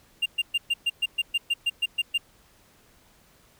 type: tone bursts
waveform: triangle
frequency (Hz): 2794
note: F7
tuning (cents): 0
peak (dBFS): -19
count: 13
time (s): 0.22-2.18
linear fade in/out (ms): 10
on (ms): 40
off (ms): 120
effects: pink hiss -59 dBFS RMS until 3.59 s